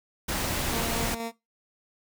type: noise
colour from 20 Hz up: pink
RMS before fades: -29 dBFS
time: 0.28-1.15 s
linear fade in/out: 10 ms
type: tone with tremolo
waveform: 15% pulse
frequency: 229.7 Hz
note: A#3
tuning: 25 cents flat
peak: -24 dBFS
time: 0.7-1.32 s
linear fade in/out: 50 ms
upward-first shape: square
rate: 4 Hz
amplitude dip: 35%
effects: noise-tail reverb RT60 0.2 s tail -19 dB re dry